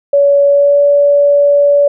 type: tone with pitch glide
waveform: sine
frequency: 566 to 573.2 Hz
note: C#5 to D5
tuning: +36 to -42 cents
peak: -5 dBFS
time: 0.13-1.88 s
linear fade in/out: 5 ms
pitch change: +22 cents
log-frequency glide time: 0.46-0.81 s
effects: none